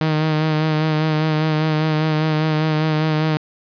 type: tone with vibrato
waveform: sawtooth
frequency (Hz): 155.56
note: D#3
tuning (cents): 0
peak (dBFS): -12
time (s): 0.01-3.37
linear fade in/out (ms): 0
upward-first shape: sine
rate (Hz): 5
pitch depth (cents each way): 28
effects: resampled to 11025 Hz + 9-bit